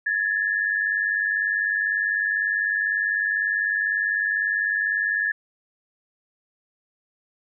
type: tone pair together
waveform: sine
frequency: 1682 / 1782 Hz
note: G#6 / A6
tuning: +22 / +22 cents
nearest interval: minor second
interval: 100 cents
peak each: -23 / -24 dBFS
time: 0.06-5.32 s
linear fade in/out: 5 ms
effects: none